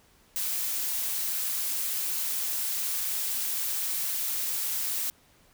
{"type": "noise", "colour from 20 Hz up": "blue", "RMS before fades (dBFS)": -30, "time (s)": [0.36, 5.1], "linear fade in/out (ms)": 0, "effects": ["pink hiss -61 dBFS RMS until 5.53 s"]}